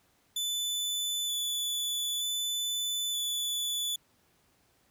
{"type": "tone with vibrato", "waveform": "sawtooth", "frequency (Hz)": 3482, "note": "A7", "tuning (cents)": -19, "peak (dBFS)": -27, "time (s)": [0.36, 3.96], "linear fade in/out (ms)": 5, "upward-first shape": "square", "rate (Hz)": 0.54, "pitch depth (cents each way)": 9, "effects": ["pink hiss -68 dBFS RMS until 4.9 s", "high-pass 60 Hz 12 dB/octave"]}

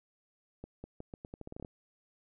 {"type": "accelerating click train", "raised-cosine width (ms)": 2, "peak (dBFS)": -30, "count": 13, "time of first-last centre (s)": [0.64, 1.648], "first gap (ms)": 200, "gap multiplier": 0.82, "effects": []}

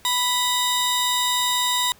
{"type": "tone pair together", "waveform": "sawtooth", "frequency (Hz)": [987.8, 3732], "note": ["B5", "A#7"], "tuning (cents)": [0, 1], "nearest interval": "octave + major seventh", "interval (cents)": 2301, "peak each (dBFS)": -19, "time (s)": [0.05, 1.92], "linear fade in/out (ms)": 0, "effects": ["pink hiss -52 dBFS RMS until 1.99 s"]}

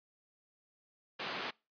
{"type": "band-pass noise", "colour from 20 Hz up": "white", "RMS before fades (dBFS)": -40, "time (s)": [1.19, 1.51], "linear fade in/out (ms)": 10, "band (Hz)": [210, 2900], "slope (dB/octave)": 12, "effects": ["noise-tail reverb RT60 0.3 s tail -26 dB re dry", "resampled to 11025 Hz"]}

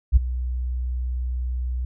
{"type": "tone with ADSR envelope", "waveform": "sine", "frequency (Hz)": 62.1, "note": "B1", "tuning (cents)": 10, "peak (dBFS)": -6, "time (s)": [0.12, 1.85], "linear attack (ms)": 44, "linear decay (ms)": 13, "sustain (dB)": -17, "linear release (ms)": 4, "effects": ["tanh soft clip ceiling -6 dBFS"]}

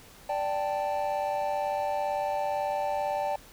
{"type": "chord", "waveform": "triangle", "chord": "D suspended fourth", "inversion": "none", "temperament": "just", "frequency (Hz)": [587.3, 783.1, 881], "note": ["D5", "G5", "A5"], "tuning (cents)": [0, -2, 2], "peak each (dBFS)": [-29, -29, -31], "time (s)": [0.29, 3.36], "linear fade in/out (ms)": 5, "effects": ["pink hiss -52 dBFS RMS until 3.52 s"]}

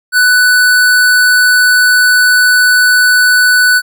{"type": "tone", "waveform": "square", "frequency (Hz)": 1491, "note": "F#6", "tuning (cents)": 13, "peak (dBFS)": -6, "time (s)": [0.12, 3.82], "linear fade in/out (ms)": 50, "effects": []}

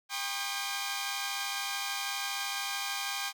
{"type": "tone cluster", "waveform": "10% pulse", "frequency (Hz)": [797, 987, 1089, 1222, 1600], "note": ["G5", "B5", "C#6", "D#6", "G6"], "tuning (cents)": [28, -1, -31, -32, 35], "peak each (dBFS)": [-28, -34, -31, -31, -36], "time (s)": [0.09, 3.33], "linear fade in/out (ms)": 50, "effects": []}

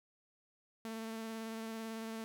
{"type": "tone with vibrato", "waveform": "sawtooth", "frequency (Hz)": 223.6, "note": "A3", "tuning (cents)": 28, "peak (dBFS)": -37, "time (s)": [0.85, 2.24], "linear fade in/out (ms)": 0, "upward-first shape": "triangle", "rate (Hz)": 18, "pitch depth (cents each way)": 18, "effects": []}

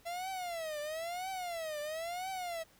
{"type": "tone with vibrato", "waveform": "45% pulse", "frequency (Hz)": 673, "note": "E5", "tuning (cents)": 36, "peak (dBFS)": -37, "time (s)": [0.05, 2.64], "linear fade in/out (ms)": 20, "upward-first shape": "triangle", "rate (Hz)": 1, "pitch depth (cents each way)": 240, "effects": ["pink hiss -64 dBFS RMS until 2.79 s"]}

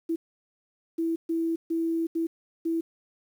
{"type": "tone bursts at uneven times", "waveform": "sine", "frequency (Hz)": 329.6, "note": "E4", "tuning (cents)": 0, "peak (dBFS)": -24, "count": 6, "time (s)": [[0.09, 0.16], [0.98, 1.16], [1.29, 1.56], [1.7, 2.07], [2.15, 2.27], [2.65, 2.81]], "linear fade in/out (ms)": 10, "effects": ["9-bit"]}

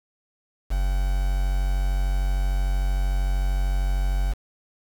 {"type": "tone with quantisation", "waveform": "triangle", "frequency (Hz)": 46.58, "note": "F#1", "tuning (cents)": 12, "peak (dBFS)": -18, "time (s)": [0.7, 4.34], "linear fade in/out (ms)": 20, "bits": 6, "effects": []}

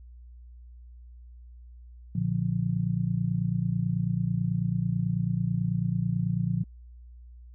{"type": "chord", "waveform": "sine", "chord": "Bb major", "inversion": "none", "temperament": "just", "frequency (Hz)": [116.54, 145.68, 174.81], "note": ["Bb2", "D3", "F3"], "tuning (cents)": [0, -14, 2], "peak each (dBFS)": [-29, -30, -28], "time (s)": [2.15, 6.64], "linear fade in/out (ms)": 5, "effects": ["added 60 Hz sine -45 dBFS peak until 7.54 s"]}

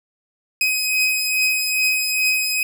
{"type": "beating tone pair", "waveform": "sawtooth", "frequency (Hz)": [2520, 2522.4], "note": ["D#7", "D#7"], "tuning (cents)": [21, 23], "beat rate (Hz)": 2.4, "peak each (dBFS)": [-21, -15], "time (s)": [0.61, 2.63], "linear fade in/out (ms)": 2, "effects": []}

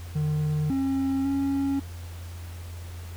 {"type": "tone with pitch steps", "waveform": "triangle", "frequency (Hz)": [151.5, 269.8, 275.6], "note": ["D#3", "C#4", "C#4"], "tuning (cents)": [-46, -47, -10], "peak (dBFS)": -21, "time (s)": [0.15, 1.8], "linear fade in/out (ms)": 10, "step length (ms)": 550, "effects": ["added 86 Hz sine -36 dBFS peak until 3.16 s", "pink hiss -48 dBFS RMS until 3.16 s"]}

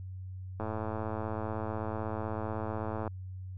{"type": "click train", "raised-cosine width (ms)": 1, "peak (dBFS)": -22, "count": 271, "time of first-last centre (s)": [0.6, 3.077], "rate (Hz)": 109, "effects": ["added 93 Hz sine -39 dBFS peak until 3.57 s"]}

